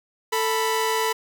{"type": "tone pair together", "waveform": "sawtooth", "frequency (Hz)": [443.1, 986.1], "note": ["A4", "B5"], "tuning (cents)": [12, -3], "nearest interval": "octave + major second", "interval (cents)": 1385, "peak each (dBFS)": -20, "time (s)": [0.32, 1.13], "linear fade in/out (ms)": 10, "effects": []}